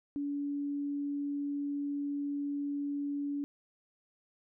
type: tone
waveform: sine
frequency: 285.7 Hz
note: D4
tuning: 48 cents flat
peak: -32 dBFS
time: 0.16-3.44 s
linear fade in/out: 0 ms
effects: none